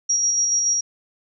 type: tone with tremolo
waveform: sine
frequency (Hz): 5680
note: F8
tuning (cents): +28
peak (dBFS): -16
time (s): 0.09-0.81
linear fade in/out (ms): 10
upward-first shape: square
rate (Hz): 7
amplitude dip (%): 25
effects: none